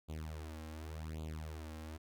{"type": "tone with flanger", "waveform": "sawtooth", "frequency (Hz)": 78.4, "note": "D#2", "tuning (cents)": 14, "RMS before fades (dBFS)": -45, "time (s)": [0.08, 1.98], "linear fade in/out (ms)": 20, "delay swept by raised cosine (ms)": [0.27, 3.77], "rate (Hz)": 0.88, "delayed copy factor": 0.9, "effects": []}